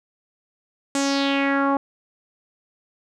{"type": "tone with low-pass filter sweep", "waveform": "sawtooth", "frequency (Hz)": 277.2, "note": "C#4", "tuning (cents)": 0, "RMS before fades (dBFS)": -21, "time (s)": [0.95, 1.77], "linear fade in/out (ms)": 2, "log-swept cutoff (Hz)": [8000, 940], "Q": 3.4, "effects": []}